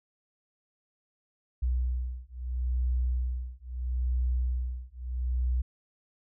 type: beating tone pair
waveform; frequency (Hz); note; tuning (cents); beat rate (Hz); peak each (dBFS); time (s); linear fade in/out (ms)
sine; 61.74 / 62.5; B1 / B1; 0 / +21; 0.76; -30; 1.62-5.62; 10
effects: none